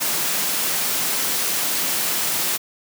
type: high-pass noise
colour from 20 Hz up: white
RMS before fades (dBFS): -22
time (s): 0-2.58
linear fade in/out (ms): 20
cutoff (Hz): 130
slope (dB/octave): 96
effects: none